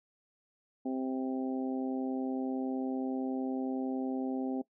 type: harmonic tone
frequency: 130.81 Hz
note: C3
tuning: in tune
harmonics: 2 / 3 / 4 / 5 / 6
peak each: -32 / -41 / -44 / -46 / -44 dBFS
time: 0.85-4.62 s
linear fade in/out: 10 ms
effects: noise-tail reverb RT60 0.1 s tail -19 dB re dry